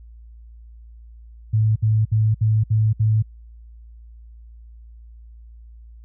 sine tone bursts, 109 Hz, A2, 16 cents flat, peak -14 dBFS, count 6, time 1.53-3.225 s, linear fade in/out 10 ms, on 230 ms, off 63 ms, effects added 57 Hz sine -40 dBFS peak until 6.04 s

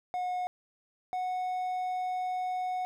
triangle tone pair in turn, 726 / 735.3 Hz, F#5 / F#5, -33 / -11 cents, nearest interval unison, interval 22 cents, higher second, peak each -28 dBFS, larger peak neither, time 0.14-0.47 / 1.13-2.85 s, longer second, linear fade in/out 0 ms, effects none

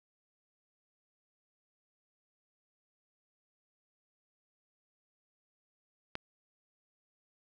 click, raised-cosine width 0.3 ms, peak -20 dBFS, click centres 6.154 s, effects none

